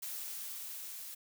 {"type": "noise with level ramp", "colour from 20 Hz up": "blue", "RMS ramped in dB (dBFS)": [-41, -46], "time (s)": [0.02, 1.15], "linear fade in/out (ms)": 10, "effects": []}